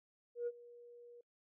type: tone with ADSR envelope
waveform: sine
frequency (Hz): 478.5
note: A#4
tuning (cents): +45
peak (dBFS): -33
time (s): 0.35-1.21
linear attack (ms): 120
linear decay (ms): 43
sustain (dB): -21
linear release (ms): 4
effects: noise-tail reverb RT60 0.1 s tail -26 dB re dry + tanh soft clip ceiling -32 dBFS